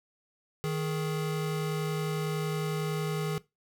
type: tone pair together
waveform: square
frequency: 156.4 / 418.3 Hz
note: D#3 / G#4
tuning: +9 / +12 cents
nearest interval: octave + perfect fourth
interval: 1703 cents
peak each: -31 / -35 dBFS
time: 0.64-3.38 s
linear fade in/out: 0 ms
effects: noise-tail reverb RT60 0.2 s tail -18 dB re dry